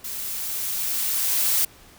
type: noise with level ramp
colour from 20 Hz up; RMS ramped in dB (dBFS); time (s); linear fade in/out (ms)
blue; -32 to -20; 0.04-1.65; 5
effects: pink hiss -50 dBFS RMS until 1.98 s